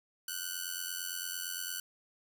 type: ring-modulated tone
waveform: 5% pulse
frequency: 1492 Hz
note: F#6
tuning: 14 cents sharp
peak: -22 dBFS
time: 0.28-1.8 s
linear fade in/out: 2 ms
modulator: 44.4 Hz
effects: 10-bit